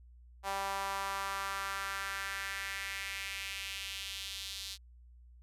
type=tone with high-pass filter sweep; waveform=sawtooth; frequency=196 Hz; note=G3; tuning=in tune; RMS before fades=-39 dBFS; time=0.43-4.78 s; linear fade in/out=50 ms; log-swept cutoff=810 to 4000 Hz; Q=2.4; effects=added 60 Hz sine -54 dBFS peak until 5.42 s + resampled to 32000 Hz